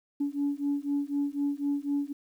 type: beating tone pair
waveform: sine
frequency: 282.9 / 286.9 Hz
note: C#4 / D4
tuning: +35 / -40 cents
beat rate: 4 Hz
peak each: -29 dBFS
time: 0.2-2.13 s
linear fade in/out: 10 ms
effects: tanh soft clip ceiling -21 dBFS + 10-bit